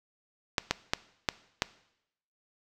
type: clicks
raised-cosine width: 0.2 ms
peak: -7 dBFS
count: 5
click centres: 0.582 / 0.71 / 0.935 / 1.288 / 1.621 s
effects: noise-tail reverb RT60 0.8 s tail -19 dB re dry